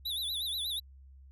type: tone with vibrato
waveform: square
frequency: 3693 Hz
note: A#7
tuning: 17 cents flat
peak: -33 dBFS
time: 0.05-0.8 s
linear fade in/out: 10 ms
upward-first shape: sine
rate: 8.3 Hz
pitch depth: 140 cents each way
effects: added 67 Hz sine -51 dBFS peak until 1.31 s